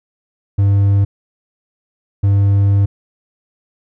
triangle tone bursts at uneven times, 99.7 Hz, G2, 30 cents sharp, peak -7 dBFS, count 2, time 0.58-1.05 / 2.23-2.86 s, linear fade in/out 10 ms, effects none

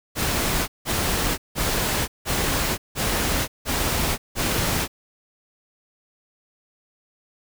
pink noise bursts, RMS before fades -23 dBFS, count 7, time 0.15-4.88 s, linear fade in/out 50 ms, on 530 ms, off 170 ms, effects none

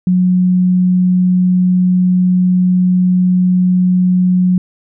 sine tone, 182 Hz, F#3, 28 cents flat, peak -8 dBFS, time 0.07-4.58 s, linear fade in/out 2 ms, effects none

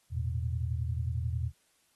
sine chord, E suspended fourth, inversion none, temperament equal with one note detuned, 82.41 / 110 / 121.14 Hz, E2 / A2 / B2, 0 / 0 / -33 cents, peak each -32 / -37 / -34 dBFS, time 0.1-1.52 s, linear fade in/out 50 ms, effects white hiss -70 dBFS RMS until 1.95 s + AAC 32 kbps

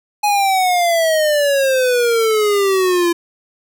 square exponential sweep, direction down, 840 to 339.2 Hz, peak -13 dBFS, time 0.23-3.13 s, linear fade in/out 10 ms, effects none

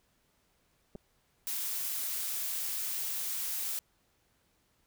clicks, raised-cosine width 2 ms, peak -32 dBFS, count 2, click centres 0.952 / 0.957 s
blue noise, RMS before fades -35 dBFS, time 1.47-3.79 s, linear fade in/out 0 ms
effects pink hiss -72 dBFS RMS until 4.86 s

